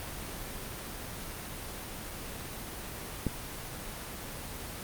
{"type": "click", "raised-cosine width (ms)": 3, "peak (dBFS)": -15, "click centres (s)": 3.267, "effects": ["pink hiss -40 dBFS RMS until 4.83 s", "Opus 24 kbps"]}